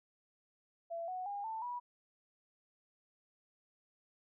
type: tone with pitch steps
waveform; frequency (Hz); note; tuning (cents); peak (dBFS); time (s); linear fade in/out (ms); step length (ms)
sine; 673 / 738.2 / 809.6 / 888 / 974; E5 / F#5 / G#5 / A5 / B5; +36 / -4 / -44 / +16 / -24; -38; 0.9-1.8; 20; 180
effects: none